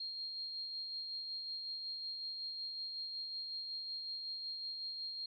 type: tone with tremolo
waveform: sine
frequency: 4226 Hz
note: C8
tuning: 16 cents sharp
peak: -39 dBFS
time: 0-5.26 s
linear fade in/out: 5 ms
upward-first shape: sine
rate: 5.4 Hz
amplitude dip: 30%
effects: none